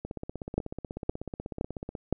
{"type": "two click trains", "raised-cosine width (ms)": 2, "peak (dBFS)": [-12, -22], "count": [4, 32], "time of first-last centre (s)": [[0.58, 2.126], [0.05, 1.952]], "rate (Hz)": [1.94, 16.3], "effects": []}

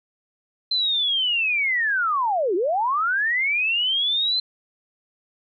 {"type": "linear two-way sweep", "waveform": "sine", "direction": "down then up", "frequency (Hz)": [4116, 332.2, 4116], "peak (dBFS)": -19, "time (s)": [0.71, 4.4], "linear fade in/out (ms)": 5, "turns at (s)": 2.55, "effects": []}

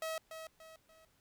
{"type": "tone with echo", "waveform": "sawtooth", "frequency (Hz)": 642, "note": "E5", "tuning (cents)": -46, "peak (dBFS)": -33, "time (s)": [0.02, 0.18], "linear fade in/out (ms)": 2, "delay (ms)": 290, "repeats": 3, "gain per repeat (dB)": -8, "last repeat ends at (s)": 1.05, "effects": ["pink hiss -72 dBFS RMS until 1.2 s"]}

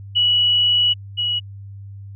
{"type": "tone pair in turn", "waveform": "sine", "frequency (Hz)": [2934, 2918], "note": ["F#7", "F#7"], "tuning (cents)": [-15, -25], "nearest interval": "unison", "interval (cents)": 10, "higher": "first", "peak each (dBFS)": [-13, -18], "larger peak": "first", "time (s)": [[0.15, 0.94], [1.17, 1.4]], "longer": "first", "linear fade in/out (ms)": 20, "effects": ["added 99 Hz sine -33 dBFS peak until 2.15 s"]}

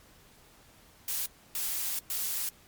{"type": "noise bursts at uneven times", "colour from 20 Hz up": "blue", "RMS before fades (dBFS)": -32, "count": 3, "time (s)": [[1.08, 1.26], [1.55, 1.99], [2.1, 2.49]], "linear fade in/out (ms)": 2, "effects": ["pink hiss -58 dBFS RMS until 2.67 s", "MP3 96 kbps"]}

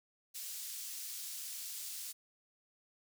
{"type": "high-pass noise", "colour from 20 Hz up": "pink", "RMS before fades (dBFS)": -44, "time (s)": [0.34, 2.13], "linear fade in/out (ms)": 20, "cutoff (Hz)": 5400, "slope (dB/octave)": 12, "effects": []}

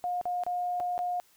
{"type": "tone with dropouts", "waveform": "sine", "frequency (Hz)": 714, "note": "F5", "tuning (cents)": 38, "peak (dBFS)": -28, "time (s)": [0.04, 1.2], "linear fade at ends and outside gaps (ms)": 0, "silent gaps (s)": [[0.213, 0.255], [0.436, 0.465], [0.8, 0.804], [0.979, 0.99]], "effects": ["white hiss -63 dBFS RMS until 1.36 s"]}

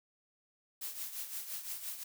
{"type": "noise with tremolo", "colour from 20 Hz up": "blue", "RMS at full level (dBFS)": -39, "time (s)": [0.81, 2.04], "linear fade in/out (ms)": 10, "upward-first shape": "triangle", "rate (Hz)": 5.8, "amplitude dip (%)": 70, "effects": []}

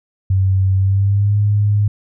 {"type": "tone with pitch glide", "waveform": "sine", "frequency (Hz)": [95.4, 103.44], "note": ["G2", "G#2"], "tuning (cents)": [-47, -6], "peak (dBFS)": -11, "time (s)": [0.3, 1.88], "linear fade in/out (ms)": 5, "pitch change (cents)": 141, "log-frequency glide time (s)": [0.76, 1.37], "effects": []}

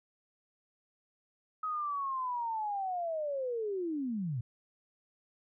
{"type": "linear sweep", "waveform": "sine", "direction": "down", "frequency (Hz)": [1273, 110], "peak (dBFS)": -32, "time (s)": [1.63, 4.41], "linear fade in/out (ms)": 5, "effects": []}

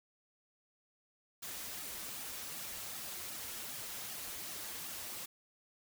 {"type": "noise with flanger", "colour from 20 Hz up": "white", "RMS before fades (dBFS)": -44, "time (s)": [1.42, 5.26], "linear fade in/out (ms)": 10, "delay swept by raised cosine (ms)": [1.9, 7.5], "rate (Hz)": 2.6, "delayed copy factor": -0.9, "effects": []}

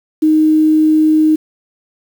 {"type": "tone with quantisation", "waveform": "sine", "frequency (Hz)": 310.9, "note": "D#4", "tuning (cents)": -1, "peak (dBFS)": -7, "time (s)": [0.22, 1.36], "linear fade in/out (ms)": 10, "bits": 6, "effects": []}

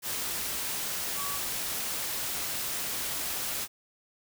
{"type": "tone in noise", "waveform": "sine", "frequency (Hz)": 1138, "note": "C#6", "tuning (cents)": 45, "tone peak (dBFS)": -37, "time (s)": [1.14, 1.4], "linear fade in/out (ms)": 50, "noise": "white", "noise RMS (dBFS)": -33, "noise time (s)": [0.02, 3.68], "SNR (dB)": -7, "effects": []}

